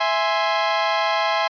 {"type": "chord", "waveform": "sawtooth", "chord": "E augmented", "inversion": "none", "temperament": "equal", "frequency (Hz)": [659.3, 830.6, 1046.5], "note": ["E5", "G#5", "B#5"], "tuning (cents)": [0, 0, 0], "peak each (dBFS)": -19, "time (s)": [0, 1.48], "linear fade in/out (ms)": 10, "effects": ["resampled to 11025 Hz"]}